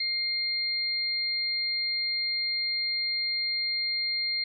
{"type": "tone pair together", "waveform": "sine", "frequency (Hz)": [2100, 4200], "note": ["C7", "C8"], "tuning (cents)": [6, 6], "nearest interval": "octave", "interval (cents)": 1200, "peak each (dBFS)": [-33, -27], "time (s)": [0, 4.44], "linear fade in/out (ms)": 5, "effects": []}